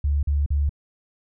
sine tone bursts, 72 Hz, D2, 34 cents flat, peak -18 dBFS, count 3, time 0.04-0.694 s, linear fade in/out 5 ms, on 190 ms, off 42 ms, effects none

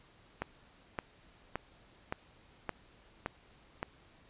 click train, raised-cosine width 0.5 ms, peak -19 dBFS, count 7, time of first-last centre 0.42-3.829 s, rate 1.76 Hz, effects pink hiss -62 dBFS RMS until 4.29 s + resampled to 8000 Hz

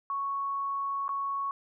sine tone with dropouts, 1108.7 Hz, C#6, in tune, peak -29 dBFS, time 0.1-1.51 s, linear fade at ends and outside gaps 1 ms, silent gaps 1.081-1.091 s, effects none

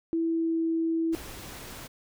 sine tone with pitch glide, 329.6 to 327.5 Hz, E4 to E4, 0 to -11 cents, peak -24 dBFS, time 0.13-1.15 s, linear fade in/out 0 ms, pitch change -11 cents, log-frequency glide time 0.23-0.61 s
pink noise, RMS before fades -42 dBFS, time 1.12-1.88 s, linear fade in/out 20 ms
effects none

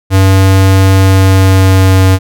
square tone with pitch glide, 95.8 to 94.48 Hz, G2 to F#2, -39 to +37 cents, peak -4 dBFS, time 0.1-2.19 s, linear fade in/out 50 ms, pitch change -24 cents, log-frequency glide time 0.94-2.07 s, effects none

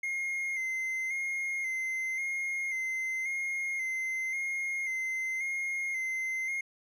triangle tone with vibrato, 2105 Hz, C7, 10 cents sharp, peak -29 dBFS, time 0.03-6.61 s, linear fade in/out 5 ms, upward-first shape square, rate 0.93 Hz, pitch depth 29 cents each way, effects none

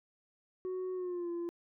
sine tone with pitch glide, 370 to 343.2 Hz, F#4 to F4, 0 to -30 cents, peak -32 dBFS, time 0.65-1.49 s, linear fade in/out 0 ms, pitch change -130 cents, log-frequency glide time 0.94-1.3 s, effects tanh soft clip ceiling -34 dBFS

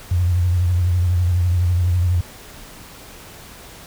sine tone with vibrato, 88.7 Hz, F2, 27 cents sharp, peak -14 dBFS, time 0.11-2.21 s, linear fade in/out 5 ms, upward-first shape triangle, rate 12 Hz, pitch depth 75 cents each way, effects pink hiss -40 dBFS RMS until 3.86 s

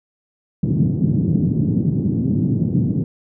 pink band-pass noise, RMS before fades -18 dBFS, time 0.63-3.04 s, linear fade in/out 2 ms, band 120 to 260 Hz, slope 24 dB/octave, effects none

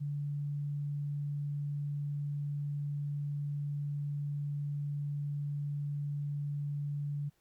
sine tone, 144.6 Hz, D3, 27 cents flat, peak -33 dBFS, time 0-7.3 s, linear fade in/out 20 ms, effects pink hiss -74 dBFS RMS until 7.4 s

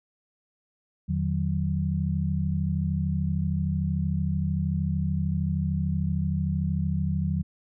sine tone cluster, 83.9 / 151.8 / 185 Hz, E2 / D#3 / F#3, +31 / -42 / 0 cents, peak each -28 dBFS, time 1.08-7.43 s, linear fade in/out 20 ms, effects none

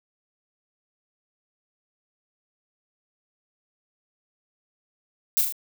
violet noise with echo, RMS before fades -20 dBFS, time 5.37-5.41 s, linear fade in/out 0 ms, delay 38 ms, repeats 3, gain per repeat -4 dB, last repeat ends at 5.524 s, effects none

